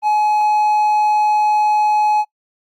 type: tone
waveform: triangle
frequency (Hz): 846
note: G#5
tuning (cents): +32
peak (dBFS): -10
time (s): 0.02-2.25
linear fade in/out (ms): 50
effects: noise-tail reverb RT60 0.1 s tail -24 dB re dry + Opus 24 kbps